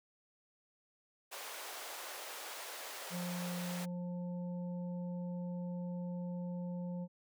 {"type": "high-pass noise", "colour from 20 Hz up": "pink", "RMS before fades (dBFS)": -46, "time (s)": [1.31, 3.86], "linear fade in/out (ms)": 20, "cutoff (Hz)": 480, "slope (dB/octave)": 24}
{"type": "harmonic tone", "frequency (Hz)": 177, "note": "F3", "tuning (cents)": 23, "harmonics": [1, 3, 5], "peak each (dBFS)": [-38, -48, -57], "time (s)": [3.1, 7.08], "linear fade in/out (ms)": 50}
{"effects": []}